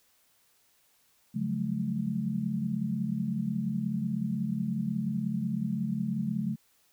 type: tone cluster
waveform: sine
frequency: 140.2 / 179.4 / 190.1 / 215.8 Hz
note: C#3 / F3 / F#3 / A3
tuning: +20 / +47 / +47 / -33 cents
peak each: -35 / -34 / -37 / -31 dBFS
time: 1.34-6.56 s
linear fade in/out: 20 ms
effects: white hiss -67 dBFS RMS until 6.92 s